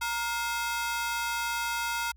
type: ring-modulated tone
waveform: sawtooth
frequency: 1174.7 Hz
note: D6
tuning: in tune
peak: -22 dBFS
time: 0.01-2.12 s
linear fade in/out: 10 ms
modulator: 241 Hz
effects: added 60 Hz sine -52 dBFS peak until 2.16 s